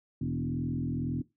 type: tone with frequency modulation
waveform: sine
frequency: 198.7 Hz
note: G3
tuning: 24 cents sharp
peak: -29 dBFS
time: 0.21-1.22 s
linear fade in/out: 5 ms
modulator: 41.9 Hz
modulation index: 2.4
effects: noise-tail reverb RT60 0.2 s tail -17 dB re dry